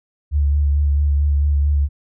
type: tone with vibrato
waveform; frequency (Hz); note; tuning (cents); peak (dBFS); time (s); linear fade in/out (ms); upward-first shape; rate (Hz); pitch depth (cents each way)
sine; 72.2; D2; -29; -13; 0.31-1.89; 50; sine; 4.5; 28
effects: none